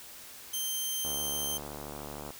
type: tone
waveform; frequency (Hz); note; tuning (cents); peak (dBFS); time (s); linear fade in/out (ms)
10% pulse; 3136; G7; 0; -23; 0.53-1.58; 10
type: click train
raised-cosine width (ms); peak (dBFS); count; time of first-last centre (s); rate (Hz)
1; -27; 93; 1.05-2.305; 73.3
effects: white hiss -48 dBFS RMS until 2.39 s